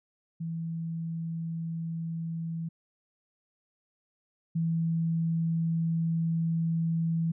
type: tone pair in turn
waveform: sine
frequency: 164.7 / 164.7 Hz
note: E3 / E3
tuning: -1 / -1 cents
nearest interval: unison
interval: 0 cents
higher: neither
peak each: -31 / -25 dBFS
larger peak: second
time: 0.4-2.69 / 4.55-7.32 s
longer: second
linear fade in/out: 10 ms
effects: none